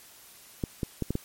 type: clicks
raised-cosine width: 3 ms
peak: -15 dBFS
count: 5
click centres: 0.638 / 0.832 / 1.023 / 1.106 / 1.154 s
effects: white hiss -52 dBFS RMS until 1.24 s + MP3 64 kbps